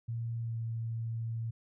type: tone with pitch glide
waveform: sine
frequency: 115.9 to 114.17 Hz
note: A#2 to A#2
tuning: -10 to -36 cents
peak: -33 dBFS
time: 0.08-1.51 s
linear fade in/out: 10 ms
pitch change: -26 cents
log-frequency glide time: 0.41-0.55 s
effects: none